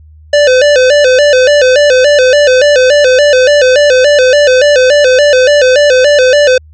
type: tone with vibrato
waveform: square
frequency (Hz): 546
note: C#5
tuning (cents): -26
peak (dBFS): -4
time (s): 0.33-6.58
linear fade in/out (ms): 5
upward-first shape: square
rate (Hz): 3.5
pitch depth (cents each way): 120
effects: added 77 Hz sine -34 dBFS peak until 6.73 s + resampled to 16000 Hz